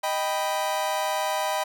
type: chord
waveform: 40% pulse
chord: Eb augmented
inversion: none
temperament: equal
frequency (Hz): 622.3 / 784 / 987.8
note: Eb5 / G5 / B5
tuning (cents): 0 / 0 / 0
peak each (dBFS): -28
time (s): 0.03-1.64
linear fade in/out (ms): 10
effects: none